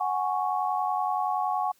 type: chord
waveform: sine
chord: F# suspended second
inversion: none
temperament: equal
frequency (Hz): 740 / 830.6 / 1108.7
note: F#5 / G#5 / C#6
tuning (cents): 0 / 0 / 0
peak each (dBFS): -28 / -29 / -30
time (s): 0-1.72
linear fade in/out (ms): 10
effects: white hiss -64 dBFS RMS until 1.79 s